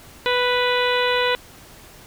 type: harmonic tone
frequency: 493.9 Hz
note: B4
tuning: in tune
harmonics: 1 / 2 / 3 / 4 / 5 / 6 / 7 / 8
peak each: -21 / -24 / -26 / -27 / -28 / -29 / -29 / -30 dBFS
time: 0.26-1.35 s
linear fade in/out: 0 ms
effects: pink hiss -45 dBFS RMS until 2.06 s